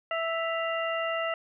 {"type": "harmonic tone with a mistuned harmonic", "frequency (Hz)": 659.3, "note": "E5", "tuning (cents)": 0, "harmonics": [1, 2, 3, 4], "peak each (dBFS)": [-30, -33, -35, -36], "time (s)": [0.11, 1.34], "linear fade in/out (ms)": 2, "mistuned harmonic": 4, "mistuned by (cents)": 95, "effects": []}